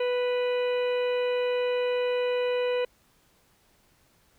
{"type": "harmonic tone", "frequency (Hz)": 493.9, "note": "B4", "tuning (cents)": 0, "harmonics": [1, 2, 3, 4, 5, 6, 8], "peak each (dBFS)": [-24, -38, -42, -42, -39, -41, -49], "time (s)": [0, 2.85], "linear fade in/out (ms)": 5, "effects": ["pink hiss -64 dBFS RMS until 4.38 s"]}